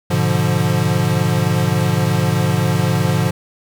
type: chord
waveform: square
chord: G# diminished seventh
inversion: none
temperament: equal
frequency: 103.83 / 123.47 / 146.83 / 174.61 Hz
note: G#2 / B2 / D3 / F3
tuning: 0 / 0 / 0 / 0 cents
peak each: -21 / -21 / -20 / -20 dBFS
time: 0.1-3.31 s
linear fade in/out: 10 ms
effects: 8-bit